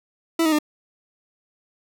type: tone with pitch steps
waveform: 40% pulse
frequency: 329.6 / 314.9 / 300.9 Hz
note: E4 / D#4 / D4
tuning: 0 / +21 / +42 cents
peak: -16 dBFS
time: 0.39-0.588 s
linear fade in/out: 5 ms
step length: 66 ms
effects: none